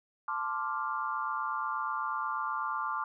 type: chord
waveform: sine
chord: D minor seventh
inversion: second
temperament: equal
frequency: 880 / 1046.5 / 1174.7 / 1396.9 Hz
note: A5 / C6 / D6 / F6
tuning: 0 / 0 / 0 / 0 cents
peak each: -38 / -37 / -34 / -38 dBFS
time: 0.28-3.04 s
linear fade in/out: 2 ms
effects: none